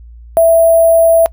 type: tone with sample-and-hold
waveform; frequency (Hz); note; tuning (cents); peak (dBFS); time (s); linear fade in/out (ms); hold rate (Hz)
sine; 661; E5; +5; -4; 0.37-1.26; 0; 11025
effects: noise-tail reverb RT60 0.1 s tail -24 dB re dry + added 58 Hz sine -32 dBFS peak until 1.32 s